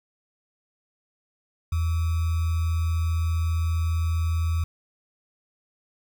sine tone with sample-and-hold, 82.41 Hz, E2, in tune, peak -21 dBFS, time 1.72-4.64 s, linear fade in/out 5 ms, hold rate 1225 Hz, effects none

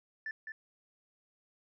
sine tone with echo, 1760 Hz, A6, in tune, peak -35 dBFS, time 0.26-0.31 s, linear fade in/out 2 ms, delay 210 ms, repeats 1, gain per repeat -5 dB, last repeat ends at 0.52 s, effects tanh soft clip ceiling -33 dBFS

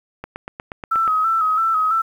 click train, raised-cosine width 0.5 ms, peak -15 dBFS, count 8, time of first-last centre 0.24-1.077 s, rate 8.36 Hz
sine tone with vibrato, 1299 Hz, E6, 26 cents flat, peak -15 dBFS, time 0.91-2.02 s, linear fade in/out 10 ms, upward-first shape square, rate 3 Hz, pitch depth 43 cents each way
effects 8-bit

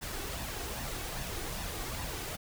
pink noise with flanger, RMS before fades -38 dBFS, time 0.01-2.37 s, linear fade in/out 20 ms, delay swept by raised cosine 1.1 to 2.7 ms, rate 2.5 Hz, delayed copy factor +0.5, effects none

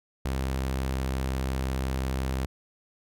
sawtooth tone with pitch glide, 66.1 to 65.68 Hz, C2 to C2, +18 to +7 cents, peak -23 dBFS, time 0.25-2.46 s, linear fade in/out 5 ms, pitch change -11 cents, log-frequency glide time 0.42-1.07 s, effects none

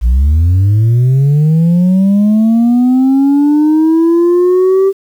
sine linear sweep, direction up, 55 to 391.9 Hz, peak -3 dBFS, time 0.01-4.93 s, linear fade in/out 50 ms, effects tanh soft clip ceiling -5 dBFS + 7-bit

